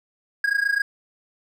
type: tone with amplitude modulation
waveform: triangle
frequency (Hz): 1637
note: G#6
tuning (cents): -25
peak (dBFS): -14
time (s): 0.44-0.82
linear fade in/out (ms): 2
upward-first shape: sine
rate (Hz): 27.8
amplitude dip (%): 85
effects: none